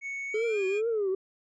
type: tone with pitch glide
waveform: triangle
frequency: 2217 to 2432 Hz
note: C#7 to D#7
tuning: 0 to -40 cents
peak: -31 dBFS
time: 0.01-0.82 s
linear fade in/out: 50 ms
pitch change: +160 cents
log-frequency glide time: 0.29-0.59 s
type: tone with vibrato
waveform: sine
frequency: 419.2 Hz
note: G#4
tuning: 16 cents sharp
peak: -24 dBFS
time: 0.34-1.15 s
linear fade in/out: 5 ms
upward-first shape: triangle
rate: 2.3 Hz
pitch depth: 210 cents each way
effects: tanh soft clip ceiling -22 dBFS + resampled to 22050 Hz